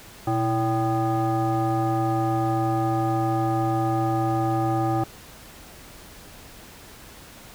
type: tone with frequency modulation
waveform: sine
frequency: 329.6 Hz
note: E4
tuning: in tune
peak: -20 dBFS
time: 0.27-5.04 s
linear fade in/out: 5 ms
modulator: 450 Hz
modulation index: 1.4
effects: pink hiss -45 dBFS RMS until 7.54 s